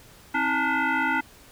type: tone with frequency modulation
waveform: sine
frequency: 263.9 Hz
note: C4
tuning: 15 cents sharp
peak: -21 dBFS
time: 0.34-1.21 s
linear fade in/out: 10 ms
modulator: 583 Hz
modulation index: 3.2
effects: pink hiss -51 dBFS RMS until 1.51 s